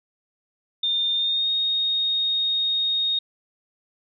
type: tone with pitch glide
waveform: sine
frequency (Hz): 3620 to 3720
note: A7 to A#7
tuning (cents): +48 to -4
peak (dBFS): -20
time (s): 0.83-3.19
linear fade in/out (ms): 5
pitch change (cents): +48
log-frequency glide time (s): 1.15-1.49
effects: none